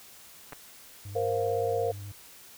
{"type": "clicks", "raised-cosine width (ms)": 0.5, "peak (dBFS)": -26, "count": 2, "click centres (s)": [0.524, 0.531]}
{"type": "tone with vibrato", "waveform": "triangle", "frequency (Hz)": 100, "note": "G2", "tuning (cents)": 35, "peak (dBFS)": -36, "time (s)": [1.05, 2.12], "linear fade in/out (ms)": 5, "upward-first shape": "sine", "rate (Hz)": 13, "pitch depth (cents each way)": 23}
{"type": "chord", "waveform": "sine", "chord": "Bb suspended second", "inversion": "none", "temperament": "equal", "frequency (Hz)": [466.2, 523.3, 698.5], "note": ["Bb4", "C5", "F5"], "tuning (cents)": [0, 0, 0], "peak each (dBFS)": [-28, -31, -32], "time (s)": [1.15, 1.92], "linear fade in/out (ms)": 10}
{"effects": ["white hiss -51 dBFS RMS until 2.57 s"]}